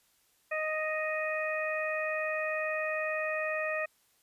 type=harmonic tone; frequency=622.3 Hz; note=D#5; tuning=in tune; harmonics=1 / 2 / 3 / 4; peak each=-33 / -39 / -35 / -37 dBFS; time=0.51-3.86 s; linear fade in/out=10 ms; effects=white hiss -69 dBFS RMS until 4.22 s + resampled to 32000 Hz